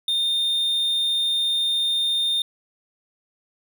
triangle tone, 3637 Hz, A#7, 43 cents flat, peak -18 dBFS, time 0.08-2.42 s, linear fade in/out 2 ms, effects none

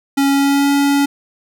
square tone with pitch glide, 277.2 to 281.9 Hz, C#4 to C#4, 0 to +29 cents, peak -12 dBFS, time 0.17-1.06 s, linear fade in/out 10 ms, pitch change +29 cents, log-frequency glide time 0.29-0.7 s, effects none

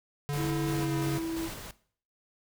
square tone with pitch glide, 144.4 to 139.8 Hz, D3 to C#3, -29 to +15 cents, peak -30 dBFS, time 0.29-1.18 s, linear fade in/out 0 ms, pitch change -56 cents, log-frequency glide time 0.69-0.94 s
pink noise with tremolo, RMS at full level -39 dBFS, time 0.33-1.71 s, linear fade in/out 2 ms, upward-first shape square, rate 2.9 Hz, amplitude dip 35%
triangle tone, 327.7 Hz, E4, 10 cents flat, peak -29 dBFS, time 0.36-1.5 s, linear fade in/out 50 ms
effects noise-tail reverb RT60 0.5 s tail -18 dB re dry

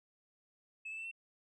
sine tone with pitch steps, 2600 / 2633 / 2667 / 2701 Hz, E7 / E7 / E7 / E7, -24 / -3 / +20 / +42 cents, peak -39 dBFS, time 0.85-1.114 s, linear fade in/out 10 ms, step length 66 ms, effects tanh soft clip ceiling -39 dBFS

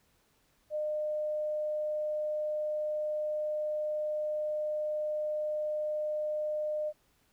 sine tone, 607 Hz, D#5, 43 cents flat, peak -30 dBFS, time 0.7-6.93 s, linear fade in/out 50 ms, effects pink hiss -70 dBFS RMS until 7.32 s

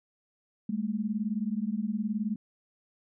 sine beating tone pair, 203.2 / 222.2 Hz, G#3 / A3, -38 / +17 cents, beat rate 19 Hz, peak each -31 dBFS, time 0.69-2.36 s, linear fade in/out 5 ms, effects none

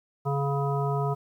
harmonic tone, 140.2 Hz, C#3, 20 cents sharp, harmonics 1 / 3 / 5 / 7 / 9, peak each -26 / -31 / -33 / -34 / -36 dBFS, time 0.25-1.15 s, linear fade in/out 20 ms, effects 10-bit

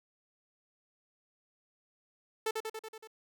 sawtooth tone with echo, 440 Hz, A4, in tune, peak -26 dBFS, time 2.46-2.51 s, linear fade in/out 5 ms, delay 94 ms, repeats 6, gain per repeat -3 dB, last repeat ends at 3.074 s, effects none

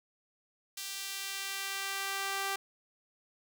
sawtooth tone with high-pass filter sweep, 391.9 Hz, G4, in tune, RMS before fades -37 dBFS, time 0.77-2.56 s, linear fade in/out 5 ms, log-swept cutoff 3900 to 910 Hz, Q 0.79, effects none

